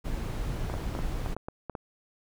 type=noise; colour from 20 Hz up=brown; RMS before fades=-32 dBFS; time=0.04-1.35 s; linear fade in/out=20 ms
type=clicks; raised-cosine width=1 ms; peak=-21 dBFS; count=9; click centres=0.699 / 0.74 / 0.951 / 0.99 / 1.261 / 1.366 / 1.485 / 1.697 / 1.752 s
effects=none